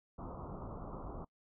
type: low-pass noise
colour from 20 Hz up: pink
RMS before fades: -45 dBFS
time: 0.18-1.25 s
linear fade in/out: 10 ms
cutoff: 1300 Hz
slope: 96 dB/octave
effects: noise-tail reverb RT60 0.1 s tail -24 dB re dry